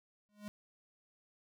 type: tone with exponential growth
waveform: square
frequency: 207.7 Hz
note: G#3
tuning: in tune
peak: -40 dBFS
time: 0.29-0.48 s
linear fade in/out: 0 ms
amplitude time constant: 40 ms
effects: none